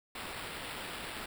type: noise with sample-and-hold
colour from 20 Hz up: violet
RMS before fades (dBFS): -42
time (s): 0.15-1.26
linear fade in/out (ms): 5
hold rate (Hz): 6300
effects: none